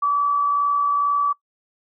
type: tone with amplitude modulation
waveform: sine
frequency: 1150 Hz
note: D6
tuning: 37 cents flat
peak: -15 dBFS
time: 0.02-1.33 s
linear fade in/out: 10 ms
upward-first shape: sine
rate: 62.2 Hz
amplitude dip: 30%
effects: noise-tail reverb RT60 0.1 s tail -22 dB re dry